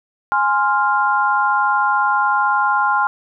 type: chord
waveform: sine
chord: F minor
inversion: first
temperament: equal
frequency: 830.6 / 1046.5 / 1396.9 Hz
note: Ab5 / C6 / F6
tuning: 0 / 0 / 0 cents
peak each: -18 dBFS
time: 0.32-3.07 s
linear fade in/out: 0 ms
effects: none